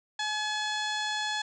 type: harmonic tone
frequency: 851 Hz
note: G#5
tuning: 42 cents sharp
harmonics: 1 / 2 / 3 / 4 / 5 / 6 / 7 / 8 / 9 / 10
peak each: -34 / -33 / -44 / -35 / -39 / -45 / -50 / -44 / -52 / -54 dBFS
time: 0.19-1.42 s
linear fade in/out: 5 ms
effects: none